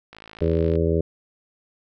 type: click train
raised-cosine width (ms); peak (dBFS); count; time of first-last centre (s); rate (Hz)
0.3; -25; 35; 0.13-0.755; 54.4
type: harmonic tone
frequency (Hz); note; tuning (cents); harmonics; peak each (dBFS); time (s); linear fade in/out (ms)
82.41; E2; 0; 1 / 2 / 3 / 4 / 5 / 6 / 7; -23 / -25 / -32 / -27 / -23 / -28 / -30; 0.41-1.01; 5
effects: none